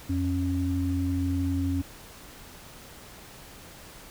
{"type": "tone pair together", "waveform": "sine", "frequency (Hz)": [87.31, 274.2], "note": ["F2", "C#4"], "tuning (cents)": [0, -19], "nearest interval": "octave + minor sixth", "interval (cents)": 1981, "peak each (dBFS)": -27, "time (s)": [0.09, 1.82], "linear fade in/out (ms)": 10, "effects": ["pink hiss -47 dBFS RMS until 4.1 s"]}